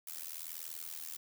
blue noise with amplitude modulation, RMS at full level -40 dBFS, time 0.07-1.17 s, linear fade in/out 5 ms, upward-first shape sine, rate 80.9 Hz, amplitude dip 100%, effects none

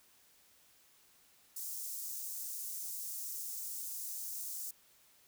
white high-pass noise, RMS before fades -42 dBFS, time 1.56-4.71 s, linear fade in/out 5 ms, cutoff 6000 Hz, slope 24 dB/octave, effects white hiss -66 dBFS RMS until 5.27 s

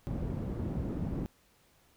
white low-pass noise, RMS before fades -35 dBFS, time 0.07-1.26 s, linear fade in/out 0 ms, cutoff 210 Hz, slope 12 dB/octave, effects pink hiss -66 dBFS RMS until 1.96 s

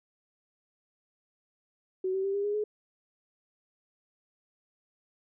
sine tone with pitch steps, 374.3 / 383.5 / 392.9 / 402.6 / 412.4 / 422.6 Hz, F#4 / G4 / G4 / G4 / G#4 / G#4, +20 / -38 / +4 / +46 / -12 / +30 cents, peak -27 dBFS, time 2.04-2.64 s, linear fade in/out 5 ms, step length 100 ms, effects none

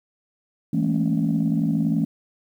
sine chord, A major seventh, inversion second, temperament equal with one note detuned, 164.81 / 207.7 / 225.3 / 277.2 Hz, E3 / G#3 / A3 / C#4, 0 / 0 / +41 / 0 cents, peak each -22 / -26 / -23 / -24 dBFS, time 0.73-2.05 s, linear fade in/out 5 ms, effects tanh soft clip ceiling -12 dBFS + 9-bit

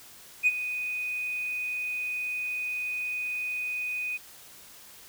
sine tone with ADSR envelope, 2489 Hz, D#7, in tune, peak -15 dBFS, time 0.43-4.18 s, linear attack 39 ms, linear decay 35 ms, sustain -14 dB, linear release 22 ms, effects tanh soft clip ceiling -16 dBFS + white hiss -50 dBFS RMS until 5.08 s

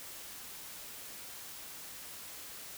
silence, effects white hiss -47 dBFS RMS until 2.77 s

